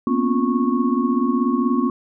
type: tone cluster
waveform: sine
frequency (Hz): 235.7 / 252 / 276.4 / 349.9 / 1101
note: A#3 / B3 / C#4 / F4 / C#6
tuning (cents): +19 / +35 / -5 / +3 / -12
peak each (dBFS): -22 / -20 / -23 / -26 / -26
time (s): 0.07-1.9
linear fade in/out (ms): 2
effects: none